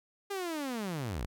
sawtooth linear sweep, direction down, 408.1 to 42.05 Hz, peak -30 dBFS, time 0.3-1.26 s, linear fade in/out 10 ms, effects none

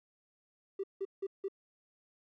triangle tone bursts, 390 Hz, G4, 9 cents flat, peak -29 dBFS, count 4, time 0.79-1.484 s, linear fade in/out 10 ms, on 46 ms, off 170 ms, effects tanh soft clip ceiling -31 dBFS

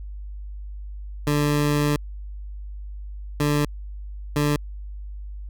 20% pulse tone bursts at uneven times, 147 Hz, D3, 2 cents sharp, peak -14 dBFS, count 3, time 1.27-1.96 / 3.4-3.65 / 4.36-4.56 s, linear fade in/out 2 ms, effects added 50 Hz sine -32 dBFS peak until 5.49 s

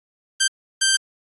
10% pulse tone bursts at uneven times, 1568 Hz, G6, in tune, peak -7 dBFS, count 2, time 0.4-0.48 / 0.81-0.97 s, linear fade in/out 10 ms, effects AAC 32 kbps

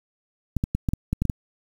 clicks, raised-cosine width 5 ms, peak -10 dBFS, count 9, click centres 0.567 / 0.639 / 0.75 / 0.888 / 0.935 / 1.13 / 1.22 / 1.253 / 1.298 s, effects 7-bit

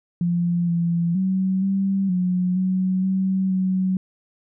sine tone with pitch steps, 173.2 / 170.2 / 188.9 / 194.5 / 181.2 / 186.4 / 189.9 / 187.1 Hz, F3 / F3 / F#3 / G3 / F#3 / F#3 / F#3 / F#3, -14 / -44 / +36 / -13 / -36 / +13 / +45 / +20 cents, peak -18 dBFS, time 0.21-3.97 s, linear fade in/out 2 ms, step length 470 ms, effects none

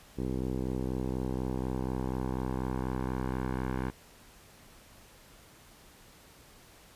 10% pulse tone with low-pass filter sweep, 64.1 Hz, C2, 35 cents flat, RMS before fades -33 dBFS, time 0.17-3.91 s, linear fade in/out 20 ms, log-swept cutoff 440 to 1600 Hz, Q 1.2, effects pink hiss -56 dBFS RMS until 6.95 s + resampled to 32000 Hz

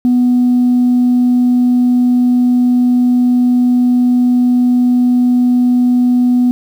sine tone, 246.9 Hz, B3, in tune, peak -6 dBFS, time 0.05-6.51 s, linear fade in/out 0 ms, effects tanh soft clip ceiling -5 dBFS + 7-bit

